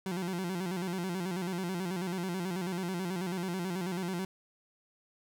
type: tone with vibrato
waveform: 30% pulse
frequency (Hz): 181.1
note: F#3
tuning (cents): -37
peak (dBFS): -30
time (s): 0.06-4.25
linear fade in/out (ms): 2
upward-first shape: square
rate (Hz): 9.2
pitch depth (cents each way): 85
effects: none